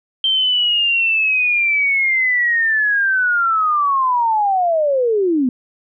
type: linear sweep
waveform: sine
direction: down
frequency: 3143 to 239.7 Hz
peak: -13 dBFS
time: 0.24-5.49 s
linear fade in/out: 2 ms
effects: none